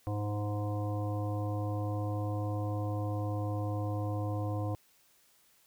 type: harmonic tone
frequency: 103.83 Hz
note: G#2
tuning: in tune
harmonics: 1 / 3 / 5 / 7 / 9 / 10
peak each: -32 / -39 / -41 / -43 / -51 / -47 dBFS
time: 0.07-4.75 s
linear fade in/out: 0 ms
effects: white hiss -66 dBFS RMS until 5.66 s